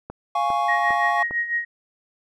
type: click train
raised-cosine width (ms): 1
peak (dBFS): -19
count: 4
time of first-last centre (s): 0.1-1.31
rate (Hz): 2.48
type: chord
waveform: triangle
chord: Db major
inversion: first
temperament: equal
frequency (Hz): 698.5 / 830.6 / 1108.7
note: F5 / Ab5 / Db6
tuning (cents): 0 / 0 / 0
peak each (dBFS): -22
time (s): 0.35-1.23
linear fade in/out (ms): 5
type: tone with tremolo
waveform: sine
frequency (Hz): 1882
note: A#6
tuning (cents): +16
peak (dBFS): -19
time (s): 0.68-1.65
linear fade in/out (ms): 10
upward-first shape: sine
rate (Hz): 6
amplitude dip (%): 70
effects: none